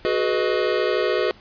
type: chord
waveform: square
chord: G# minor seventh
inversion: third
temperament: equal with one note detuned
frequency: 370 / 423.3 / 493.9 / 622.3 Hz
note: F#4 / G#4 / B4 / D#5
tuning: 0 / +33 / 0 / 0 cents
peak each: -25 / -25 / -25 / -27 dBFS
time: 0.05-1.31 s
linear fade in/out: 0 ms
effects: pink hiss -49 dBFS RMS until 1.4 s + resampled to 11025 Hz